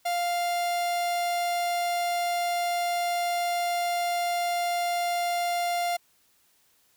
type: tone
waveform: 45% pulse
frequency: 698.5 Hz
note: F5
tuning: in tune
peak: -25 dBFS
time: 0.05-5.97 s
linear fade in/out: 10 ms
effects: white hiss -65 dBFS RMS until 6.96 s